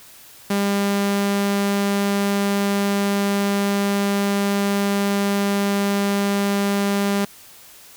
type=tone; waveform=sawtooth; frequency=200.4 Hz; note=G3; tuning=38 cents sharp; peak=-14 dBFS; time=0.5-7.25 s; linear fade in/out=5 ms; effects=white hiss -45 dBFS RMS until 7.96 s